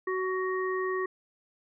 harmonic tone, 373.6 Hz, F#4, 17 cents sharp, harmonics 1 / 3 / 5, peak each -29 / -34 / -36 dBFS, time 0.07-1.06 s, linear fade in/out 5 ms, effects none

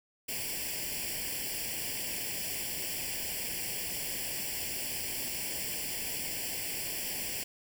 white noise with comb filter, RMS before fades -36 dBFS, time 0.28-7.44 s, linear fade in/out 10 ms, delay 0.39 ms, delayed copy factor +1, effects none

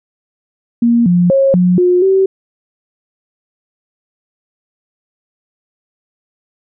sine tone with pitch steps, 235.4 / 176.3 / 543 / 179.8 / 358.8 / 383.7 Hz, A#3 / F3 / C#5 / F#3 / F4 / G4, +17 / +17 / -36 / -49 / +47 / -37 cents, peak -7 dBFS, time 0.82-2.26 s, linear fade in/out 5 ms, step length 240 ms, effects none

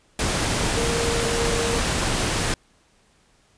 sine tone in noise, 466.2 Hz, A#4, in tune, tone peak -25 dBFS, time 0.77-1.79 s, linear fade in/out 2 ms, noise pink, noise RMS -23 dBFS, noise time 0.19-2.54 s, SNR -5 dB, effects pink hiss -60 dBFS RMS until 3.57 s + resampled to 22050 Hz

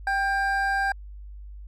triangle tone pair together, 784 / 1596.3 Hz, G5 / G6, 0 / +31 cents, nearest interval octave, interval 1231 cents, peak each -23 dBFS, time 0.07-0.92 s, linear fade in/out 2 ms, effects added 50 Hz sine -38 dBFS peak until 1.67 s

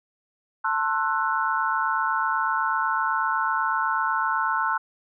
sine chord, F# half-diminished seventh, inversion first, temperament just, 888 / 1065.6 / 1332 / 1480 Hz, A5 / C6 / E6 / F#6, +16 / +31 / +18 / 0 cents, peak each -27 dBFS, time 0.64-4.78 s, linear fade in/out 10 ms, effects none

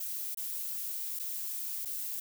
violet noise with dropouts, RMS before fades -37 dBFS, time 0-2.2 s, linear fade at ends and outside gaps 5 ms, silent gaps 0.347-0.372 / 1.19-1.196 / 1.851-1.855 s, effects none

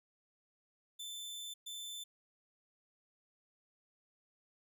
sawtooth tone bursts at uneven times, 3534 Hz, A7, 7 cents sharp, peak -40 dBFS, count 2, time 0.99-1.54 / 1.66-2.04 s, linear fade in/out 10 ms, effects none

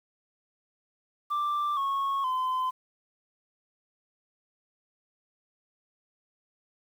sine tone with pitch steps, 1178 / 1099.1 / 1025.5 Hz, D6 / C#6 / C6, +5 / -15 / -35 cents, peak -23 dBFS, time 1.3-2.71 s, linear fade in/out 20 ms, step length 470 ms, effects tanh soft clip ceiling -25 dBFS + 9-bit

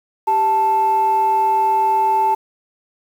sine tone pair together, 392 / 880 Hz, G4 / A5, 0 / 0 cents, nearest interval octave + major second, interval 1400 cents, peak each -23 / -12 dBFS, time 0.27-2.35 s, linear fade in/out 10 ms, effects tanh soft clip ceiling -9 dBFS + 7-bit

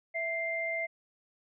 sine tone pair together, 660 / 2095 Hz, E5 / C7, +2 / +2 cents, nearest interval octave + minor sixth, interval 2000 cents, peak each -35 / -32 dBFS, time 0.14-0.87 s, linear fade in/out 20 ms, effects none

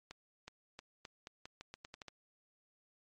accelerating click train, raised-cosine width 0.2 ms, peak -30 dBFS, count 12, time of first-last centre 0.11-2.083 s, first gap 370 ms, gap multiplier 0.84, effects MP3 48 kbps

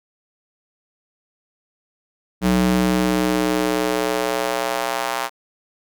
square tone with high-pass filter sweep, 61.74 Hz, B1, in tune, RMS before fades -20 dBFS, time 2.41-5.3 s, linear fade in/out 50 ms, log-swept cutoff 160 to 890 Hz, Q 1.6, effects none

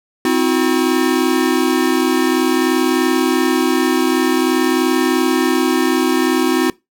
square tone cluster, 259.5 / 322.3 / 362.8 Hz, C4 / E4 / F#4, -14 / -39 / -34 cents, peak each -18 dBFS, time 0.25-6.7 s, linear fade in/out 2 ms, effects noise-tail reverb RT60 0.2 s tail -21 dB re dry

